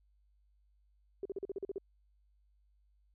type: tone bursts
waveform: sine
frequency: 392 Hz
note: G4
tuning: in tune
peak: -35 dBFS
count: 9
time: 1.23-1.782 s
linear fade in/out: 2 ms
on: 24 ms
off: 42 ms
effects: added 50 Hz sine -67 dBFS peak until 3.14 s